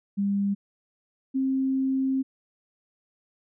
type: tone pair in turn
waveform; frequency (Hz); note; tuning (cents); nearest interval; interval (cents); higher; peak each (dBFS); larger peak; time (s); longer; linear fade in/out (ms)
sine; 200 / 265.7; G3 / C4; +35 / +27; perfect fourth; 492; second; -22; neither; 0.17-0.55 / 1.34-2.23; second; 20
effects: none